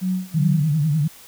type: tone with tremolo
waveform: sine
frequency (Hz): 185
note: F#3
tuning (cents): 0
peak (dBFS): -18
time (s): 0.01-0.73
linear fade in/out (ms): 20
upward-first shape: sine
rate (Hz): 2.6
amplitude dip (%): 95
type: tone with vibrato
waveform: sine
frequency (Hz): 151.7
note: D#3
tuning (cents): -44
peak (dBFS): -16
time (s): 0.34-1.08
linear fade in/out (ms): 10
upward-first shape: triangle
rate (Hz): 10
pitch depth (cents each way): 150
effects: white hiss -45 dBFS RMS until 1.27 s